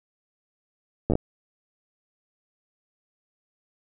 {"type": "slowing click train", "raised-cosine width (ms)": 2, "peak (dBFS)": -9, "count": 5, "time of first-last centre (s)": [1.1, 1.154], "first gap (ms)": 9, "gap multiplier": 1.28, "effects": []}